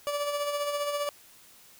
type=tone with tremolo; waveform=30% pulse; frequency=580 Hz; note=D5; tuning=22 cents flat; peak=-24 dBFS; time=0.07-1.09 s; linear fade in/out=0 ms; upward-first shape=sine; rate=15 Hz; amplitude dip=45%; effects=white hiss -55 dBFS RMS until 1.79 s